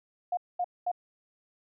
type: tone bursts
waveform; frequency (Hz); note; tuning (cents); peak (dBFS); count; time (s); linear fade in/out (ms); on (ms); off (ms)
sine; 714; F5; +38; -26; 3; 0.32-0.916; 5; 52; 220
effects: none